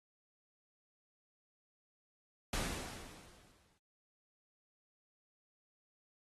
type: noise with exponential decay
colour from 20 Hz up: pink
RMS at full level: -36 dBFS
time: 2.53-3.78 s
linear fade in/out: 2 ms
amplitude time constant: 270 ms
effects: low-pass 12000 Hz 12 dB/octave + AAC 32 kbps